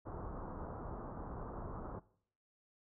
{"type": "low-pass noise", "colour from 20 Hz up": "pink", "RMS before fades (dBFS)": -45, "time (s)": [0.05, 2], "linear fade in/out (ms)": 20, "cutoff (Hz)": 1300, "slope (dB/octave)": 48, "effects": ["noise-tail reverb RT60 0.6 s tail -20 dB re dry"]}